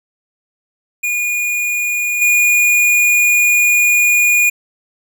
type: tone with level steps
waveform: square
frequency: 2440 Hz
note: D#7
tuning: 34 cents flat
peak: -16 / -10 dBFS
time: 1.03-4.5 s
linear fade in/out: 10 ms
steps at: 2.21 s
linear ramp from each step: 10 ms
effects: none